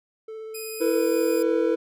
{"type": "tone with vibrato", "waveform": "triangle", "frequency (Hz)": 440, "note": "A4", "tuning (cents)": 0, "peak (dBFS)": -32, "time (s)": [0.28, 1], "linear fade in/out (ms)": 5, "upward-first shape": "sine", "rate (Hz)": 16, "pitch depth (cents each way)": 10}
{"type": "tone with pitch glide", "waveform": "5% pulse", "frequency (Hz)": [2489, 2463], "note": ["D#7", "D#7"], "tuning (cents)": [0, -18], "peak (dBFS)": -26, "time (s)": [0.54, 1.43], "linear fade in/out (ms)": 10, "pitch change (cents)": -18, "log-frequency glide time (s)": [0.93, 1.06]}
{"type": "chord", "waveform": "triangle", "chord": "E suspended fourth", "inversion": "none", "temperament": "equal with one note detuned", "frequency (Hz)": [329.6, 450.5, 493.9], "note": ["E4", "A4", "B4"], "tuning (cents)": [0, 41, 0], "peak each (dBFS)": -22, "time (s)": [0.8, 1.76], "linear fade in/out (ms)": 20}
{"effects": []}